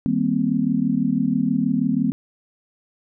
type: chord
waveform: sine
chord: C minor seventh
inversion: first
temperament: just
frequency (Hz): 156.98 / 196.22 / 235.5 / 261.6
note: Eb3 / G3 / Bb3 / C4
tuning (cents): +16 / +2 / +18 / 0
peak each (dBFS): -27 / -23 / -22 / -22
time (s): 0.06-2.12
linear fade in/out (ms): 0
effects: none